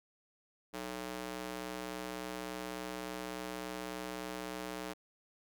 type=tone with high-pass filter; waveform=square; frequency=61.74 Hz; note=B1; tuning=in tune; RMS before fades=-42 dBFS; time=0.73-4.94 s; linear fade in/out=20 ms; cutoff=320 Hz; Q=0.78; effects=none